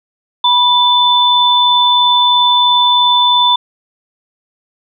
sine tone pair together, 980 / 3517 Hz, B5 / A7, -14 / -1 cents, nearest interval octave + minor seventh, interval 2213 cents, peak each -10 dBFS, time 0.44-3.56 s, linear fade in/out 5 ms, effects none

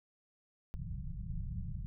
pink low-pass noise, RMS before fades -40 dBFS, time 0.74-1.86 s, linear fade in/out 0 ms, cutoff 190 Hz, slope 96 dB/octave, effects none

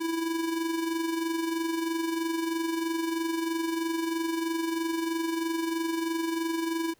square tone with amplitude modulation, 329.6 Hz, E4, in tune, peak -26 dBFS, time 0-6.94 s, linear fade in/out 20 ms, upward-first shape sine, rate 23.1 Hz, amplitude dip 50%, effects pink hiss -65 dBFS RMS until 6.99 s

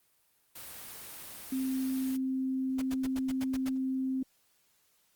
white noise, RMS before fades -45 dBFS, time 0.55-2.17 s, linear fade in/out 10 ms
sine tone, 262.4 Hz, C4, 5 cents sharp, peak -29 dBFS, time 1.52-4.23 s, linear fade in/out 5 ms
pink noise bursts, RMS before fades -42 dBFS, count 8, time 2.78-3.695 s, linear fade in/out 10 ms, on 40 ms, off 85 ms
effects white hiss -70 dBFS RMS until 5.15 s + Opus 32 kbps

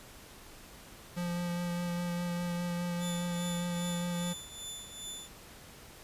square tone with vibrato, 174.61 Hz, F3, in tune, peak -33 dBFS, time 1.16-4.34 s, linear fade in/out 20 ms, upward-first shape sine, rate 4.9 Hz, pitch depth 13 cents each way
20% pulse tone with tremolo, 3511 Hz, A7, 4 cents flat, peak -33 dBFS, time 2.99-5.3 s, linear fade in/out 50 ms, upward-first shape triangle, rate 2.5 Hz, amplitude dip 75%
effects pink hiss -52 dBFS RMS until 6.03 s + resampled to 32000 Hz

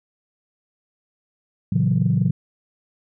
sine chord, F# dominant seventh, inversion first, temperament equal with one note detuned, 114.74 / 138.59 / 164.81 / 185 Hz, A#2 / C#3 / E3 / F#3, -27 / 0 / 0 / 0 cents, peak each -21 dBFS, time 1.72-2.31 s, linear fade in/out 5 ms, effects tanh soft clip ceiling -8 dBFS

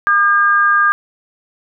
sine tone pair together, 1209.1 / 1614 Hz, D#6 / G#6, -50 / -50 cents, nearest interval perfect fourth, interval 500 cents, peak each -12 dBFS, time 0.07-0.92 s, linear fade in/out 0 ms, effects none

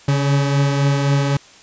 40% pulse beating tone pair, 140 / 143.8 Hz, C#3 / D3, +18 / -36 cents, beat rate 3.8 Hz, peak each -14 / -23 dBFS, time 0.08-1.37 s, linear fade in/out 5 ms, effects white hiss -45 dBFS RMS until 1.62 s + resampled to 16000 Hz

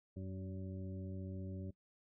harmonic tone with a mistuned harmonic, 94.6 Hz, F#2, 39 cents sharp, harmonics 1 / 2 / 3 / 4 / 6, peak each -44 / -47 / -52 / -54 / -57 dBFS, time 0.16-1.71 s, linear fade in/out 10 ms, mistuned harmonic 1, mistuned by -34 cents, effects noise-tail reverb RT60 0.1 s tail -20 dB re dry

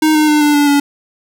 square tone with pitch steps, 311.1 / 305.8 / 300.5 / 295.3 / 290.3 / 285.3 Hz, D#4 / D#4 / D4 / D4 / D4 / C#4, 0 / -30 / +40 / +10 / -20 / +50 cents, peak -9 dBFS, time 0.02-0.8 s, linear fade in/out 5 ms, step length 130 ms, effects none

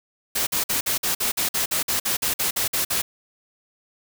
white noise bursts, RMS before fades -23 dBFS, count 16, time 0.35-3.02 s, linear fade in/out 10 ms, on 120 ms, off 50 ms, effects none

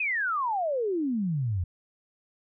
sine exponential sweep, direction down, 2585 to 83.2 Hz, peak -25 dBFS, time 0-1.64 s, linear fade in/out 5 ms, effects none

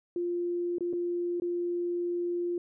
sine tone with dropouts, 349.2 Hz, F4, in tune, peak -28 dBFS, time 0.16-2.58 s, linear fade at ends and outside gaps 2 ms, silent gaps 0.784-0.807 / 0.929-0.934 / 1.4-1.42 s, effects none

